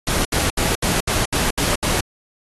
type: noise bursts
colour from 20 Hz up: pink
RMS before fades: -20 dBFS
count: 8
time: 0.07-2.007 s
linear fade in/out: 2 ms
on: 180 ms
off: 71 ms
effects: AAC 32 kbps